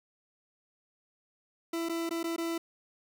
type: tone with dropouts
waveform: 40% pulse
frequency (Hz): 333.2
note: E4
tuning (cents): +19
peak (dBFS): -30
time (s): 1.73-2.58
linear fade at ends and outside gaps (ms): 5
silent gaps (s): 1.888-1.894 / 2.093-2.108 / 2.231-2.24 / 2.363-2.38
effects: none